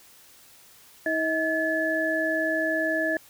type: tone cluster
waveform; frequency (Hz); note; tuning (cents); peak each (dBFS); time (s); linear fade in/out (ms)
sine; 319.6 / 638 / 1720; D#4 / D#5 / A6; +47 / +43 / -40; -29 / -27 / -26; 1.06-3.17; 2
effects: white hiss -53 dBFS RMS until 3.29 s